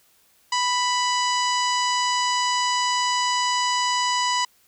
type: harmonic tone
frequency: 989 Hz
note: B5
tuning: 2 cents sharp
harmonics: 1 / 2 / 3 / 4 / 5 / 6 / 7 / 8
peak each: -22 / -29 / -29 / -34 / -29 / -35 / -33 / -37 dBFS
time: 0.52-4.45 s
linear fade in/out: 5 ms
effects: white hiss -60 dBFS RMS until 4.67 s